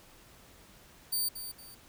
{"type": "tone with echo", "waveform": "10% pulse", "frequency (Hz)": 4600, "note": "D8", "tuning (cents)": -37, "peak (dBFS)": -22, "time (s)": [1.12, 1.29], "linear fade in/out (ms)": 10, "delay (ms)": 230, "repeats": 2, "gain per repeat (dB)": -10, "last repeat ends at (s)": 1.75, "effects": ["pink hiss -57 dBFS RMS until 1.88 s"]}